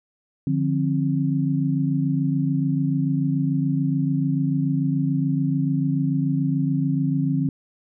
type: tone cluster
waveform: sine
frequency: 148.4 / 175.3 / 266.1 Hz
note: D3 / F3 / C4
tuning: +18 / +7 / +29 cents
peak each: -22 / -26 / -23 dBFS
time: 0.47-7.49 s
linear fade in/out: 2 ms
effects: none